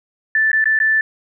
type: tone with dropouts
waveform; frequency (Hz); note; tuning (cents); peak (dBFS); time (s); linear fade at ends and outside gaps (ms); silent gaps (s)
sine; 1760; A6; 0; -12; 0.35-1.01; 2; 0.517-0.53 / 0.642-0.656 / 0.79-0.801
effects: none